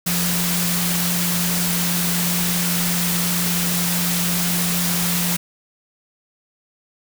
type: tone in noise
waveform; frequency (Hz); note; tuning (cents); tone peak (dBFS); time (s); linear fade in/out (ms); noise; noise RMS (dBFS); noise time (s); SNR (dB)
sine; 175.2; F3; +6; -22; 0.06-5.37; 10; white; -22; 0.06-5.37; -3
effects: none